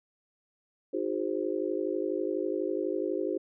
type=chord; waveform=sine; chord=Ab dominant seventh; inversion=second; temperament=equal with one note detuned; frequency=311.1 / 363.2 / 415.3 / 523.3 Hz; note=Eb4 / Gb4 / Ab4 / C5; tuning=0 / -32 / 0 / 0 cents; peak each=-34 / -32 / -34 / -35 dBFS; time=0.93-3.38 s; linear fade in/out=10 ms; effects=none